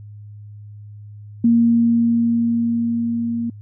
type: tone with level ramp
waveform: sine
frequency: 233.1 Hz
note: A#3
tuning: in tune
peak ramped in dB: -10 to -20 dBFS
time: 1.44-3.5 s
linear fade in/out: 5 ms
effects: added 104 Hz sine -35 dBFS peak until 3.61 s